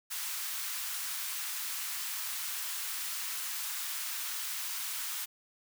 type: high-pass noise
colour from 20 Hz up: white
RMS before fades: -37 dBFS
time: 0.1-5.26 s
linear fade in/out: 20 ms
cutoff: 1000 Hz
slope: 24 dB/octave
effects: none